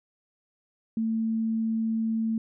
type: tone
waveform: sine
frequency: 223.7 Hz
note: A3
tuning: 29 cents sharp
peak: -24 dBFS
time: 0.97-2.38 s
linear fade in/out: 2 ms
effects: none